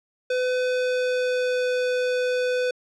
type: tone with pitch glide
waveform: square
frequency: 504 to 500.2 Hz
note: B4 to B4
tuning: +35 to +22 cents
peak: -22 dBFS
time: 0.3-2.71 s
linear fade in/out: 5 ms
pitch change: -13 cents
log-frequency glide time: 0.56-1.71 s
effects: low-pass 5000 Hz 12 dB/octave